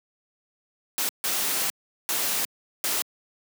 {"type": "noise bursts at uneven times", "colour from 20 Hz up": "white", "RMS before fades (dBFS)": -26, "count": 4, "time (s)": [[0.98, 1.09], [1.24, 1.7], [2.09, 2.45], [2.84, 3.02]], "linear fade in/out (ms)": 0, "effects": ["high-pass 200 Hz 12 dB/octave"]}